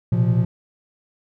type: chord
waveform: triangle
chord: Bb suspended second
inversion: none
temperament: equal with one note detuned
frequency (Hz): 116.54 / 127.6 / 174.61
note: Bb2 / C3 / F3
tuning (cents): 0 / -43 / 0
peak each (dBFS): -16 / -19 / -19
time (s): 0.12-0.45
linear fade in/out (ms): 5
effects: none